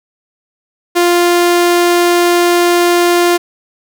sawtooth tone, 349.2 Hz, F4, in tune, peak -4 dBFS, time 0.95-3.38 s, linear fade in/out 20 ms, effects none

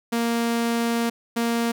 sawtooth tone pair in turn, 233.1 / 233.1 Hz, A#3 / A#3, 0 / 0 cents, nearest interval unison, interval 0 cents, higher neither, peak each -17 dBFS, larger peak neither, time 0.12-1.1 / 1.36-1.72 s, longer first, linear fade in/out 10 ms, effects none

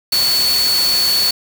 sine tone in noise, 4435 Hz, C#8, in tune, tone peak -13 dBFS, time 0.12-1.31 s, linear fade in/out 5 ms, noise white, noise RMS -21 dBFS, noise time 0.12-1.31 s, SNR +5 dB, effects none

